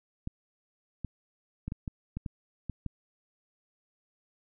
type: clicks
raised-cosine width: 5 ms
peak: -22 dBFS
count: 9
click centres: 0.274 / 1.047 / 1.68 / 1.721 / 1.878 / 2.17 / 2.262 / 2.697 / 2.863 s
effects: none